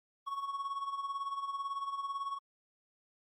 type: tone with tremolo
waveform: triangle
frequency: 1108.7 Hz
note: C#6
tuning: in tune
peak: -31 dBFS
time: 0.26-2.39 s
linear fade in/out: 20 ms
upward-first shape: sine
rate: 18 Hz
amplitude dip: 65%
effects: Opus 32 kbps